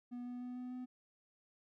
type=tone with pitch steps; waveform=triangle; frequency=244.2 / 246 / 247.9 / 249.8 / 251.6 Hz; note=B3 / B3 / B3 / B3 / B3; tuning=-19 / -7 / +7 / +20 / +32 cents; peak=-40 dBFS; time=0.11-0.86 s; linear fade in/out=20 ms; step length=150 ms; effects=none